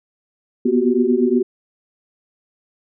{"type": "tone cluster", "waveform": "sine", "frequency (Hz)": [240.5, 249, 363.8, 386], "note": ["B3", "B3", "F#4", "G4"], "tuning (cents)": [-46, 14, -29, -27], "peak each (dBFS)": -19, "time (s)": [0.65, 1.43], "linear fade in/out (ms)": 10, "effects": []}